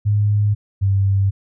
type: tone pair in turn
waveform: sine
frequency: 103.83 / 98 Hz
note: G#2 / G2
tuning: 0 / 0 cents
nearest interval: minor second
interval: 100 cents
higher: first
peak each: -13 dBFS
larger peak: neither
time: 0.05-0.55 / 0.81-1.31 s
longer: neither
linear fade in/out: 20 ms
effects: none